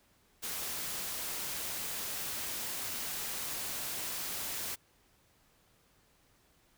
white noise, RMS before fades -38 dBFS, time 0.42-4.76 s, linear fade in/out 20 ms, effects pink hiss -68 dBFS RMS until 6.77 s

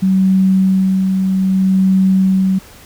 sine tone with tremolo, 189.7 Hz, F#3, 43 cents sharp, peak -8 dBFS, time 0.02-2.59 s, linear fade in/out 10 ms, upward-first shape sine, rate 0.63 Hz, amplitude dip 35%, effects pink hiss -40 dBFS RMS until 2.85 s

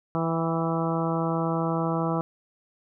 harmonic tone with a mistuned harmonic, 164.81 Hz, E3, in tune, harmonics 1 / 2 / 3 / 4 / 5 / 6 / 7 / 8, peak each -27 / -30 / -32 / -33 / -34 / -35 / -35 / -36 dBFS, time 0.15-2.21 s, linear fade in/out 0 ms, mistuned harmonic 5, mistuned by -26 cents, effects none

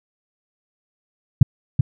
sine tone with echo, 130 Hz, C3, 11 cents flat, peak -3 dBFS, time 1.41-1.43 s, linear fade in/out 5 ms, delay 380 ms, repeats 1, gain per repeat -6 dB, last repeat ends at 1.81 s, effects none

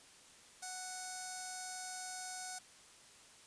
5% pulse tone with notch filter, 740 Hz, F#5, in tune, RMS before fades -45 dBFS, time 0.62-2.59 s, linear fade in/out 10 ms, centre 2900 Hz, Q 0.54, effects white hiss -60 dBFS RMS until 3.46 s + resampled to 22050 Hz

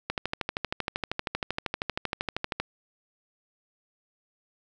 click train, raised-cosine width 0.3 ms, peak -12 dBFS, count 33, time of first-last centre 0.1-2.6 s, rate 12.8 Hz, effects none

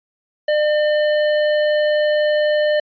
sine tone with tanh clipping, 602 Hz, D5, 43 cents sharp, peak -16 dBFS, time 0.48-2.8 s, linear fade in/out 5 ms, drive 16 dB, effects resampled to 11025 Hz

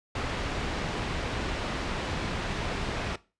pink low-pass noise, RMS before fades -32 dBFS, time 0.15-3.16 s, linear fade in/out 5 ms, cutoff 3600 Hz, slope 12 dB/octave, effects noise-tail reverb RT60 0.3 s tail -19 dB re dry + resampled to 22050 Hz

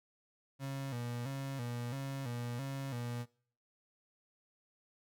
35% pulse tone with vibrato, 128.2 Hz, C3, 35 cents flat, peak -36 dBFS, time 0.59-3.26 s, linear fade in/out 50 ms, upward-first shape square, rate 1.5 Hz, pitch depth 110 cents each way, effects noise-tail reverb RT60 0.5 s tail -22 dB re dry

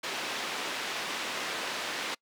white band-pass noise, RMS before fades -35 dBFS, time 0.03-2.15 s, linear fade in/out 10 ms, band 260 to 3400 Hz, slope 12 dB/octave, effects noise-tail reverb RT60 0.1 s tail -25 dB re dry

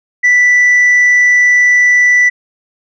sine tone, 1973 Hz, B6, 2 cents flat, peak -3 dBFS, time 0.23-2.3 s, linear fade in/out 20 ms, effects tanh soft clip ceiling -4 dBFS

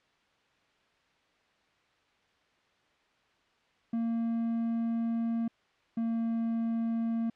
triangle tone pair in turn, 230 / 228.7 Hz, A#3 / A#3, -23 / -33 cents, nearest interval unison, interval 10 cents, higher first, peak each -26 / -26 dBFS, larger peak neither, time 3.93-5.48 / 5.97-7.3 s, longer first, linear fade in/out 5 ms, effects white hiss -68 dBFS RMS until 7.35 s + low-pass 3000 Hz 12 dB/octave

